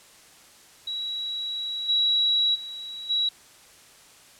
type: tone with level steps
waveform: sine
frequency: 3890 Hz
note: B7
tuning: 27 cents flat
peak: -28 / -19 / -34 / -21 dBFS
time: 0.87-3.29 s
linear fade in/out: 5 ms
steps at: 1.88 / 2.54 / 3.09 s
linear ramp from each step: 20 ms
effects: white hiss -52 dBFS RMS until 4.39 s + low-pass 10000 Hz 12 dB/octave